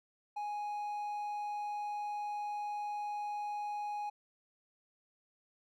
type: tone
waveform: triangle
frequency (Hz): 830.6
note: G#5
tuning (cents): 0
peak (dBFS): -34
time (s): 0.36-4.1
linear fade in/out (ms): 10
effects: none